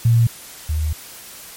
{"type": "tone pair in turn", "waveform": "sine", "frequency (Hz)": [116.54, 77.2], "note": ["A#2", "D#2"], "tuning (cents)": [0, -13], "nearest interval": "perfect fifth", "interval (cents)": 713, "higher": "first", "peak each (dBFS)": [-10, -17], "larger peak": "first", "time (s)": [[0.05, 0.27], [0.69, 0.93]], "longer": "second", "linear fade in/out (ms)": 5, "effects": ["white hiss -38 dBFS RMS until 1.56 s", "MP3 64 kbps"]}